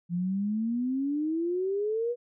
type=exponential sweep; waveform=sine; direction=up; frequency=170 to 491.3 Hz; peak=-26 dBFS; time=0.09-2.16 s; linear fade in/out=50 ms; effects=none